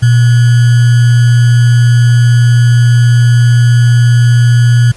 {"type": "tone with sample-and-hold", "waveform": "sine", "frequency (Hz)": 120, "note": "B2", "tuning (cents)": -49, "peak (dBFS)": -3, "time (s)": [0.02, 4.92], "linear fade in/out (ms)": 10, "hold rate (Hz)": 1575, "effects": ["pink hiss -37 dBFS RMS until 4.96 s", "resampled to 24000 Hz"]}